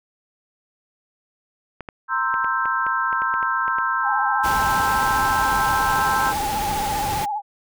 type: clicks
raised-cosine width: 0.5 ms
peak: -18 dBFS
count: 12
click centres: 1.807 / 1.888 / 2.341 / 2.445 / 2.656 / 2.866 / 3.128 / 3.22 / 3.34 / 3.428 / 3.68 / 3.785 s
type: chord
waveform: sine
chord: C dominant seventh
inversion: third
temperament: equal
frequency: 932.3 / 1046.5 / 1318.5 / 1568 Hz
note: Bb5 / C6 / E6 / G6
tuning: 0 / 0 / 0 / 0 cents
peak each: -28 / -24 / -24 / -24 dBFS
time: 2.08-6.34 s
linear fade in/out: 50 ms
type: tone with vibrato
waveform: sine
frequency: 830.6 Hz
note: G#5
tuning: in tune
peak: -22 dBFS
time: 4.02-7.42 s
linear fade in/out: 50 ms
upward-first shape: sine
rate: 15 Hz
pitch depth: 67 cents each way
type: noise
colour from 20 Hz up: pink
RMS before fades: -28 dBFS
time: 4.43-7.26 s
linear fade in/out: 20 ms
effects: none